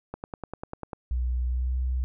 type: click train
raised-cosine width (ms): 1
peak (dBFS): -20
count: 9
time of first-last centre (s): 0.14-0.932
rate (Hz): 10.1
type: tone with pitch glide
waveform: sine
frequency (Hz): 61.74 to 63.48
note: B1 to B1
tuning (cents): 0 to +48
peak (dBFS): -24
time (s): 1.11-2.04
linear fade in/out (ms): 0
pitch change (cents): +48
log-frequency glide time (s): 1.46-1.74
effects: none